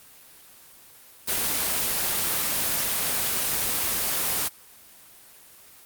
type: noise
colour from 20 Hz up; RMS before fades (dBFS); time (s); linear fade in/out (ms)
white; -25; 1.27-4.49; 20
effects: white hiss -50 dBFS RMS until 5.85 s + Opus 24 kbps